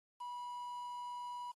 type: tone with quantisation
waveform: triangle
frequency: 976 Hz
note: B5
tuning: 21 cents flat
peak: -40 dBFS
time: 0.2-1.52 s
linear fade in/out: 10 ms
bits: 10
effects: AAC 32 kbps